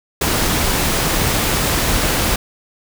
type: noise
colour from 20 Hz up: pink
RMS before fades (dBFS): -17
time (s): 0.21-2.36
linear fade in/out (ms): 5
effects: none